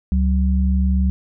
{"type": "tone pair together", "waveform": "sine", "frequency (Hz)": [69.4, 188.41], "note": ["C#2", "F#3"], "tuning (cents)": [3, 32], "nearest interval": "octave + perfect fourth", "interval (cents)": 1729, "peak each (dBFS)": [-15, -20], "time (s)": [0.12, 1.1], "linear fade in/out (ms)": 0, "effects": []}